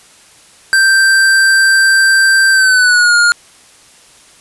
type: tone with pitch glide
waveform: square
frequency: 1568 to 1421.3 Hz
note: G6 to F6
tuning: 0 to +30 cents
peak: -7 dBFS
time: 0.73-3.32 s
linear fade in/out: 0 ms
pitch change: -170 cents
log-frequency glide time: 2.51-3.16 s
effects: white hiss -43 dBFS RMS until 4.4 s + resampled to 24000 Hz